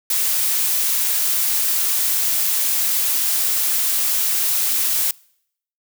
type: noise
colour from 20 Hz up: blue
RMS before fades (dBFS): -19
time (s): 0.1-5.11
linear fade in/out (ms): 2
effects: noise-tail reverb RT60 0.7 s tail -25 dB re dry